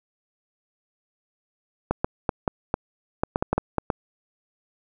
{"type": "clicks", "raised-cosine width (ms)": 1, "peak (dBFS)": -7, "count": 12, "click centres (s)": [1.91, 2.045, 2.292, 2.478, 2.741, 3.235, 3.359, 3.425, 3.53, 3.58, 3.783, 3.902], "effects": []}